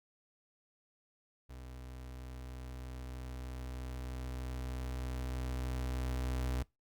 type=tone with level ramp; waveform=35% pulse; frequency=63.2 Hz; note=B1; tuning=41 cents sharp; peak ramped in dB=-45 to -31 dBFS; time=1.49-6.63 s; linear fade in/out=10 ms; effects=noise-tail reverb RT60 0.2 s tail -23 dB re dry + Opus 48 kbps